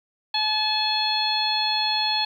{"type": "harmonic tone with a mistuned harmonic", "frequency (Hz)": 860, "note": "A5", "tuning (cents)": -40, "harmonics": [1, 2, 3, 4, 5], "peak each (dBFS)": [-26, -34, -31, -27, -24], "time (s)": [0.34, 2.25], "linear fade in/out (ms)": 5, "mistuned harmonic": 4, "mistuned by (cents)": -20, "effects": ["9-bit"]}